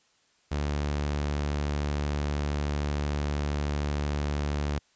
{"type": "tone", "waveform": "sawtooth", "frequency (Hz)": 73, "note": "D2", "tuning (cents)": -10, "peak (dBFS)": -23, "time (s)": [0.51, 4.79], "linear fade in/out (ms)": 10, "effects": ["white hiss -66 dBFS RMS until 4.95 s", "resampled to 16000 Hz"]}